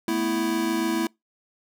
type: chord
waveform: square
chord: A suspended second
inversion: none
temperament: equal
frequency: 220 / 246.9 / 329.6 Hz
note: A3 / B3 / E4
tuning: 0 / 0 / 0 cents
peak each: -30 / -31 / -25 dBFS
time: 0.08-1.07 s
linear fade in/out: 2 ms
effects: noise-tail reverb RT60 0.2 s tail -26 dB re dry